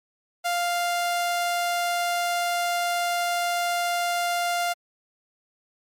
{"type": "tone", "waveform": "sawtooth", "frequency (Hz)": 698.5, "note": "F5", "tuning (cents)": 0, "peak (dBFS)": -19, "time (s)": [0.44, 4.74], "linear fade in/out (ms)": 20, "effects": ["MP3 64 kbps"]}